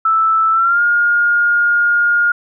sine tone with pitch glide, 1318.5 to 1421.3 Hz, E6 to F6, 0 to +30 cents, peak -10 dBFS, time 0.05-2.32 s, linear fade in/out 5 ms, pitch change +130 cents, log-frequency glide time 0.52-0.82 s, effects none

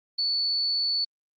sine tone, 4458 Hz, C#8, 9 cents sharp, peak -23 dBFS, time 0.18-1.05 s, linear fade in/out 10 ms, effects Opus 32 kbps

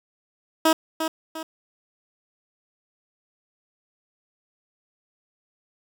15% pulse tone with echo, 319.8 Hz, D#4, 48 cents sharp, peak -9 dBFS, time 0.65-0.73 s, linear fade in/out 5 ms, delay 350 ms, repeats 2, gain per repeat -8 dB, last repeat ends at 1.43 s, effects none

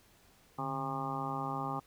harmonic tone with a mistuned harmonic, 134.6 Hz, C3, 49 cents sharp, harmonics 1 / 2 / 3 / 4 / 5 / 6 / 7 / 8 / 9, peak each -41 / -42 / -47 / -48 / -49 / -39 / -45 / -42 / -41 dBFS, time 0.58-1.8 s, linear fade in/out 10 ms, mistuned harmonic 1, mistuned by +140 cents, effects pink hiss -64 dBFS RMS until 1.86 s

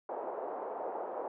pink band-pass noise, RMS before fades -39 dBFS, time 0.09-1.28 s, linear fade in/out 2 ms, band 450 to 870 Hz, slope 24 dB/octave, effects none

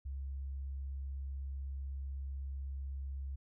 sine tone, 68 Hz, C#2, 33 cents flat, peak -38 dBFS, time 0.05-3.36 s, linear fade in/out 10 ms, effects none

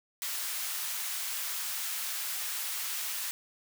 white high-pass noise, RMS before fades -35 dBFS, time 0.22-3.31 s, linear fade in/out 0 ms, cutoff 1100 Hz, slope 12 dB/octave, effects none

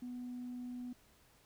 sine tone, 246.9 Hz, B3, in tune, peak -40 dBFS, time 0.02-0.93 s, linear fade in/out 5 ms, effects tanh soft clip ceiling -38 dBFS + pink hiss -67 dBFS RMS until 1.45 s

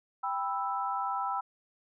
sine chord, E minor, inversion first, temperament just, 791.1 / 988.9 / 1318.5 Hz, G5 / B5 / E6, +16 / +2 / 0 cents, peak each -34 / -34 / -34 dBFS, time 0.23-1.41 s, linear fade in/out 10 ms, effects none

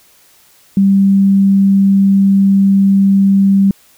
sine tone, 196 Hz, G3, in tune, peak -6 dBFS, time 0.77-3.71 s, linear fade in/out 2 ms, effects white hiss -48 dBFS RMS until 3.97 s

